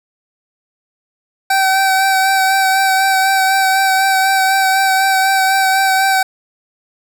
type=tone with vibrato; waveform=25% pulse; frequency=769 Hz; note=G5; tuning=33 cents flat; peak=-7 dBFS; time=1.5-6.23 s; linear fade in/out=5 ms; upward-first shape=sine; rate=4 Hz; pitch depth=19 cents each way; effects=none